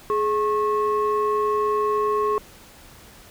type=tone pair together; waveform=sine; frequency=420.8 / 1089 Hz; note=G#4 / C#6; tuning=+23 / -31 cents; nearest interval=octave + major third; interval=1646 cents; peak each=-20 / -21 dBFS; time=0.1-2.38 s; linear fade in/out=0 ms; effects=tanh soft clip ceiling -14 dBFS + pink hiss -47 dBFS RMS until 3.3 s